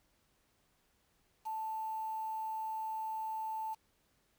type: tone with quantisation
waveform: sine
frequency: 880 Hz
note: A5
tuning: in tune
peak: -36 dBFS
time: 1.45-3.75 s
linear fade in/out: 20 ms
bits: 9
effects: pink hiss -74 dBFS RMS until 4.38 s